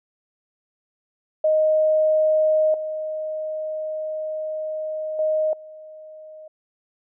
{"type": "tone with level steps", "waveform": "sine", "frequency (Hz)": 622.3, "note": "D#5", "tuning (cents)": 0, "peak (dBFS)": [-15, -25, -18, -38], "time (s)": [1.44, 6.48], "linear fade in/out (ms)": 5, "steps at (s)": [2.74, 5.19, 5.53], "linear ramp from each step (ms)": 2, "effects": []}